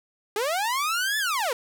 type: linear two-way sweep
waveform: sawtooth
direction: up then down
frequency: 395 to 1761 to 444.2 Hz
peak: -20 dBFS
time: 0.36-1.53 s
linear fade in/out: 2 ms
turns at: 1.18 s
effects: none